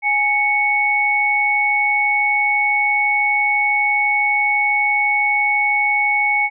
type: tone pair together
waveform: sine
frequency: 830.6 / 2217 Hz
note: G#5 / C#7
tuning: 0 / 0 cents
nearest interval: octave + perfect fourth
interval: 1700 cents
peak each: -20 / -15 dBFS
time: 0.02-6.5 s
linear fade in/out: 50 ms
effects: none